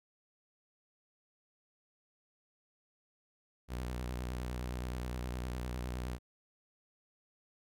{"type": "tone with vibrato", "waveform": "sawtooth", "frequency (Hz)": 61.74, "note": "B1", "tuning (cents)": 0, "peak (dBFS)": -33, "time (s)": [3.68, 6.19], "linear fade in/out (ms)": 50, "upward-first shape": "sine", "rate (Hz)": 9.7, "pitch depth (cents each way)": 59, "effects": []}